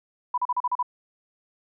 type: tone bursts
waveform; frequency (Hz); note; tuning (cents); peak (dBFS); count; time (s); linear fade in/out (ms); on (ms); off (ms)
sine; 987.8; B5; 0; -21; 7; 0.34-0.828; 5; 38; 37
effects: none